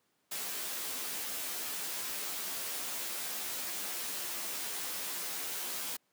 white noise with comb filter, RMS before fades -38 dBFS, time 0.31-5.97 s, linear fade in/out 10 ms, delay 13 ms, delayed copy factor -0.95, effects pink hiss -75 dBFS RMS until 6.12 s + high-pass 200 Hz 12 dB/octave

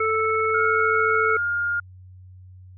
harmonic tone, 440 Hz, A4, in tune, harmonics 1 / 3 / 5, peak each -23 / -22 / -27 dBFS, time 0-1.37 s, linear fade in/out 5 ms
sine tone, 1414 Hz, F6, 21 cents sharp, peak -21 dBFS, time 0.54-1.8 s, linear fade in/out 5 ms
effects added 92 Hz sine -42 dBFS peak until 2.77 s

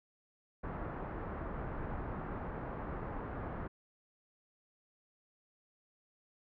pink low-pass noise, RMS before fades -41 dBFS, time 0.63-3.68 s, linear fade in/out 10 ms, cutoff 1500 Hz, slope 24 dB/octave, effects none

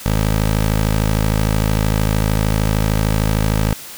15% pulse tone, 53.2 Hz, G#1, 42 cents sharp, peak -8 dBFS, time 0.06-3.73 s, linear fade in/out 0 ms, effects white hiss -34 dBFS RMS until 3.97 s

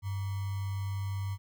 sine tone with sample-and-hold, 98 Hz, G2, in tune, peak -31 dBFS, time 0.02-1.38 s, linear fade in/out 50 ms, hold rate 1050 Hz, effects none

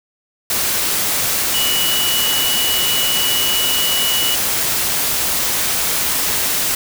sine tone in noise, 2938 Hz, F#7, 13 cents flat, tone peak -18 dBFS, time 1.54-4.35 s, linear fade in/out 2 ms, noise white, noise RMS -18 dBFS, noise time 0.5-6.75 s, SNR -3 dB, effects none

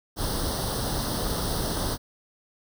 pink noise with comb filter, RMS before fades -28 dBFS, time 0.16-1.98 s, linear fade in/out 50 ms, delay 0.21 ms, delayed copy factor +0.85, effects none

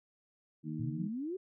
harmonic tone, 77.78 Hz, D#2, in tune, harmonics 2 / 3 / 4, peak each -39 / -41 / -42 dBFS, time 0.63-1.1 s, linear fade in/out 50 ms
sine exponential sweep, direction up, 110 to 392 Hz, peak -35 dBFS, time 0.79-1.37 s, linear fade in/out 10 ms
effects none

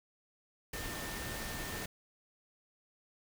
sine tone in noise, 1806 Hz, A6, 45 cents sharp, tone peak -47 dBFS, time 0.73-1.86 s, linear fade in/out 5 ms, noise pink, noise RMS -41 dBFS, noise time 0.73-1.86 s, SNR -9 dB, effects none

